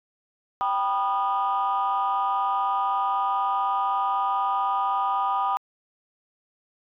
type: chord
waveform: sine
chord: G augmented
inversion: none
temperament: just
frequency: 784 / 980 / 1225 Hz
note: G5 / B5 / D#6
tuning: 0 / -14 / -27 cents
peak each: -25 dBFS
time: 0.61-5.57 s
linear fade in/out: 0 ms
effects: tanh soft clip ceiling -16 dBFS